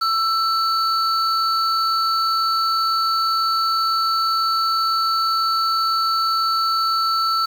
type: tone pair together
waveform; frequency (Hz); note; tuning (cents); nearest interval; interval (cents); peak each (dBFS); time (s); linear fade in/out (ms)
triangle; 1331 / 4477; E6 / C#8; +16 / +16; octave + major sixth; 2100; -16 / -22; 0.01-7.46; 10
effects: 7-bit